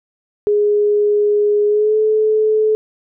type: tone with pitch glide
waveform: sine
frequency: 415.3 to 432.2 Hz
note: G#4 to A4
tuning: 0 to -31 cents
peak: -11 dBFS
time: 0.47-2.75 s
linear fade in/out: 0 ms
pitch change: +69 cents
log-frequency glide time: 1.67-1.97 s
effects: none